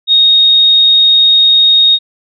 sine tone, 3729 Hz, A#7, in tune, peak -4 dBFS, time 0.07-1.99 s, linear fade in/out 50 ms, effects none

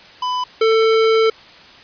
square tone pair in turn, 1000 / 445.4 Hz, B5 / A4, +21 / +21 cents, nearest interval octave + major second, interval 1400 cents, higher first, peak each -19 / -12 dBFS, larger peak second, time 0.22-0.44 / 0.61-1.3 s, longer second, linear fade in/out 5 ms, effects white hiss -42 dBFS RMS until 1.83 s + resampled to 11025 Hz

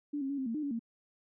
sine tone with pitch steps, 291.3 / 270.2 / 281.5 / 264.3 / 228.1 / 303.3 / 283.5 / 229.8 Hz, D4 / C#4 / C#4 / C4 / A#3 / D#4 / C#4 / A#3, -14 / -44 / +27 / +18 / -37 / -44 / +39 / -25 cents, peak -32 dBFS, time 0.13-0.794 s, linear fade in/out 10 ms, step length 83 ms, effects none

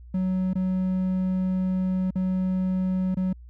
triangle tone with dropouts, 186 Hz, F#3, 9 cents sharp, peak -20 dBFS, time 0.14-3.33 s, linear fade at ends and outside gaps 5 ms, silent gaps 0.534-0.554 / 2.107-2.155 / 3.146-3.169 s, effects added 60 Hz sine -42 dBFS peak until 3.49 s

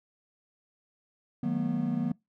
triangle chord, B dominant seventh, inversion first, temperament equal with one note detuned, 155.56 / 185 / 220 / 241.9 Hz, D#3 / F#3 / A3 / B3, 0 / 0 / 0 / -36 cents, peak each -32 / -31 / -33 / -28 dBFS, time 1.43-2.12 s, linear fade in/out 5 ms, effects noise-tail reverb RT60 0.2 s tail -25 dB re dry

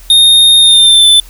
square tone with pitch glide, 3687 to 3523 Hz, A#7 to A7, -20 to +1 cents, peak -3 dBFS, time 0.1-1.2 s, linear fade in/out 2 ms, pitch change -79 cents, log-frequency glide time 0.59-1.07 s, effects added 41 Hz sine -32 dBFS peak until 1.29 s + white hiss -40 dBFS RMS until 1.29 s

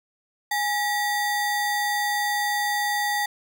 square ring-modulated tone, 1375 Hz, F6, 27 cents flat, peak -20 dBFS, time 0.51-3.26 s, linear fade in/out 5 ms, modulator 548 Hz, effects none

